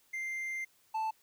triangle tone pair in turn, 2093 / 880 Hz, C7 / A5, 0 / 0 cents, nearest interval octave + minor third, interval 1500 cents, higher first, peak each -33 / -29 dBFS, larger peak second, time 0.13-0.65 / 0.94-1.11 s, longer first, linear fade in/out 10 ms, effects white hiss -68 dBFS RMS until 1.22 s

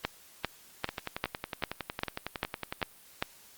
two click trains, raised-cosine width 0.3 ms, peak -12 / -17 dBFS, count 9 / 22, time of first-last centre 0.05-3.225 / 0.89-2.817 s, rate 2.52 / 10.9 Hz, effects white hiss -56 dBFS RMS until 3.57 s + Opus 48 kbps

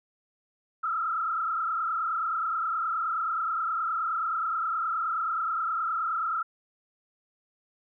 sine tone with frequency modulation, 1318.5 Hz, E6, in tune, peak -26 dBFS, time 0.83-6.43 s, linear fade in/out 10 ms, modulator 29.5 Hz, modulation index 2.2, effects none

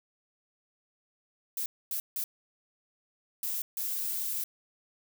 violet noise bursts at uneven times, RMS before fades -33 dBFS, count 5, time 1.57-1.66 / 1.91-2 / 2.16-2.24 / 3.43-3.62 / 3.77-4.44 s, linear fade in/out 2 ms, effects none

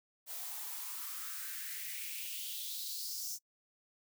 blue noise with high-pass filter sweep, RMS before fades -42 dBFS, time 0.26-3.39 s, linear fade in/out 50 ms, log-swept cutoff 640 to 6000 Hz, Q 4.1, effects noise-tail reverb RT60 0.1 s tail -25 dB re dry

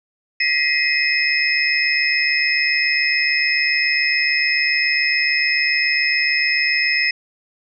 sine tone cluster, 1923 / 2070 / 2511 / 5200 Hz, B6 / C7 / D#7 / E8, -47 / -19 / +15 / -24 cents, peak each -21 dBFS, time 0.4-7.11 s, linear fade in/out 5 ms, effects none

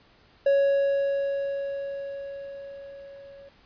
triangle tone with level ramp, 556 Hz, C#5, 5 cents sharp, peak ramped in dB -15 to -43 dBFS, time 0.46-3.49 s, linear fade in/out 5 ms, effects pink hiss -58 dBFS RMS until 3.65 s + resampled to 11025 Hz

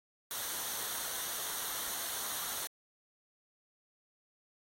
white noise with comb filter, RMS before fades -38 dBFS, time 0.31-2.67 s, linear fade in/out 0 ms, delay 0.4 ms, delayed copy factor -0.55, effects AAC 48 kbps

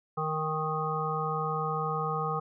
harmonic tone with a mistuned harmonic, 155.56 Hz, D#3, in tune, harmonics 1 / 3 / 5 / 7 / 8, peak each -34 / -35 / -35 / -36 / -33 dBFS, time 0.17-2.4 s, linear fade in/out 10 ms, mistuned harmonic 5, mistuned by +22 cents, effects none

